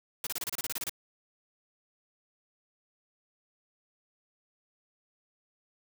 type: noise bursts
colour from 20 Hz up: white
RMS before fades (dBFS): -34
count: 12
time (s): 0.24-0.895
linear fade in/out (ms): 2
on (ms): 28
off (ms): 29
effects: none